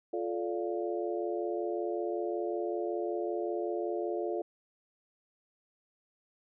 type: harmonic tone with a mistuned harmonic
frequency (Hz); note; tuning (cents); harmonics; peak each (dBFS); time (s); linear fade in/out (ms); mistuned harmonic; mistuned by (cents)
116.54; A#2; 0; 3 / 4 / 5 / 6; -34 / -36 / -38 / -40; 0.13-4.42; 5; 4; -120
effects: none